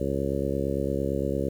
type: harmonic tone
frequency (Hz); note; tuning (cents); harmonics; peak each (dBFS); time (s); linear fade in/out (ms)
68.8; C#2; -12; 1 / 2 / 3 / 4 / 5 / 6 / 7 / 8; -33 / -33 / -33 / -33 / -33 / -33 / -33 / -33; 0-1.49; 5
effects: 9-bit